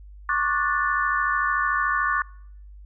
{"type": "chord", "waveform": "sine", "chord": "D major seventh", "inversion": "third", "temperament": "just", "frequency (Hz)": [1101.2, 1174.7, 1468.3, 1762], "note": ["C#6", "D6", "F#6", "A6"], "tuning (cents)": [-12, 0, -14, 2], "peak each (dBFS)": -26, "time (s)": [0.29, 2.22], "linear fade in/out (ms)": 2, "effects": ["noise-tail reverb RT60 0.7 s tail -25 dB re dry", "added 50 Hz sine -41 dBFS peak until 2.85 s"]}